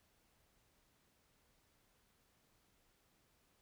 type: silence
effects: pink hiss -75 dBFS RMS until 3.61 s